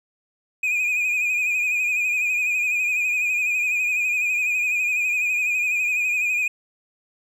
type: tone with vibrato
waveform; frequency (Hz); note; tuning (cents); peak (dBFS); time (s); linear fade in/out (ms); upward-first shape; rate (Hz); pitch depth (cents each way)
triangle; 2467; D#7; -15; -18; 0.63-6.48; 5; sine; 12; 51
effects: none